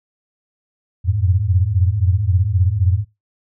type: tone cluster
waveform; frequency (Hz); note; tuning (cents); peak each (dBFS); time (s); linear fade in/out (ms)
sine; 87.2 / 91 / 106.2; F2 / F#2 / G#2; -2 / -28 / +39; -18; 1.04-3.05; 50
effects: noise-tail reverb RT60 0.2 s tail -18 dB re dry